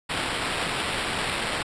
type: noise with sample-and-hold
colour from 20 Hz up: white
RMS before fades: -28 dBFS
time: 0.09-1.63 s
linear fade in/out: 10 ms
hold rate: 6300 Hz
effects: resampled to 22050 Hz